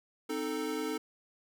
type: chord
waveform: square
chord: A diminished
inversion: first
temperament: equal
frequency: 261.6 / 311.1 / 440 Hz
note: C4 / Eb4 / A4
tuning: 0 / 0 / 0 cents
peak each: -40 / -37 / -37 dBFS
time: 0.29-0.98 s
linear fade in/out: 10 ms
effects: none